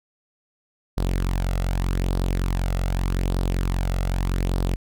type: tone with flanger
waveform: sawtooth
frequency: 45.26 Hz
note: F#1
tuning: 37 cents flat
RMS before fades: -23 dBFS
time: 0.97-4.76 s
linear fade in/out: 10 ms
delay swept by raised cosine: 0.21 to 1.51 ms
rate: 0.83 Hz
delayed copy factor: +0.5
effects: none